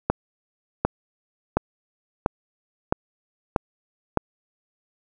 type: accelerating click train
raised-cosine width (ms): 1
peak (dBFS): -4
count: 7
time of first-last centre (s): 0.1-4.173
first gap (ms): 750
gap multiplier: 0.96
effects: none

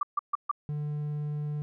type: tone bursts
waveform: sine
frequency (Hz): 1174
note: D6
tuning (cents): -1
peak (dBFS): -23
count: 4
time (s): 0.01-0.514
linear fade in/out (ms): 5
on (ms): 21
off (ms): 140
type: tone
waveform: triangle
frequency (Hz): 148.5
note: D3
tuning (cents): +20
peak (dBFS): -28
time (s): 0.69-1.62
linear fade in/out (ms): 0
effects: none

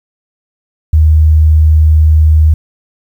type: tone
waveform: sine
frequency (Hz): 77.78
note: D#2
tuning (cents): 0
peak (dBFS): -3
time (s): 0.93-2.54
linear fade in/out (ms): 5
effects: 7-bit

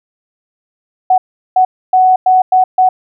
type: tone bursts at uneven times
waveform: sine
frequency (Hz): 744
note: F#5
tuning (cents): +9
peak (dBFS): -5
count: 6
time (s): 1.1-1.18 / 1.56-1.65 / 1.93-2.16 / 2.26-2.42 / 2.52-2.64 / 2.78-2.89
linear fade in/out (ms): 5
effects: none

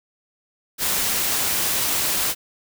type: noise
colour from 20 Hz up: white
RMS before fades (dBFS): -22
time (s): 0.78-2.35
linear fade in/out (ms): 50
effects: none

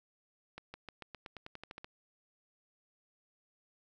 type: accelerating click train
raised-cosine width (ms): 0.3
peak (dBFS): -29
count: 13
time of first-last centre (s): 0.58-1.845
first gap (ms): 160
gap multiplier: 0.92
effects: none

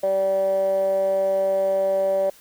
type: tone with band-pass filter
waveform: 15% pulse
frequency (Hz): 193.1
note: G3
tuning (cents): -26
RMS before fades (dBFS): -21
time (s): 0.03-2.3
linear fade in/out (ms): 5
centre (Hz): 590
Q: 7.1
effects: white hiss -51 dBFS RMS until 2.4 s

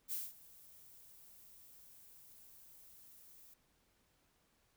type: noise with ADSR envelope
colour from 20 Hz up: violet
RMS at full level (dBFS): -39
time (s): 0.08-3.54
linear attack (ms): 45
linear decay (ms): 200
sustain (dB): -21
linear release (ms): 5
effects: pink hiss -75 dBFS RMS until 4.76 s

